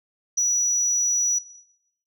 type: tone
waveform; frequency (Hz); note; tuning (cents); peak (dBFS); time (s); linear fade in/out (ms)
sine; 5870; F#8; -15; -17; 0.37-1.39; 10
effects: noise-tail reverb RT60 0.8 s tail -19 dB re dry + tanh soft clip ceiling -16 dBFS